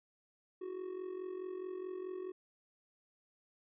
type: tone with amplitude modulation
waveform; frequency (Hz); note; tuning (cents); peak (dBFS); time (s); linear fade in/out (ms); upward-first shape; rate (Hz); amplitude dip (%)
triangle; 370; F#4; 0; -35; 0.61-2.32; 10; sine; 44.7; 70
effects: resampled to 8000 Hz